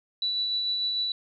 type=tone with tremolo; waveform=sine; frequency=3951 Hz; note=B7; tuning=in tune; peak=-24 dBFS; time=0.22-1.12 s; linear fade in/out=2 ms; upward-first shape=sine; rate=6.7 Hz; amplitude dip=25%; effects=none